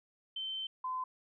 sine tone pair in turn, 3093 / 1023.6 Hz, G7 / C6, -24 / -38 cents, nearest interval octave + perfect fifth, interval 1914 cents, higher first, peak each -36 / -34 dBFS, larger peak second, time 0.36-0.67 / 0.84-1.04 s, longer first, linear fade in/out 5 ms, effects none

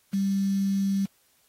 sine tone with quantisation, 196 Hz, G3, in tune, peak -22 dBFS, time 0.13-1.06 s, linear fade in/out 10 ms, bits 7, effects white hiss -65 dBFS RMS until 1.48 s + AAC 48 kbps

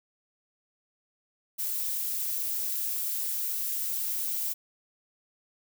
violet noise, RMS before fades -31 dBFS, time 1.58-4.54 s, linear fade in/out 20 ms, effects none

